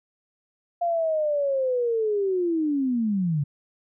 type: linear sweep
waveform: sine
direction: down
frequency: 698.5 to 137.4 Hz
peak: -21 dBFS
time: 0.81-3.44 s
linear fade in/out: 10 ms
effects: none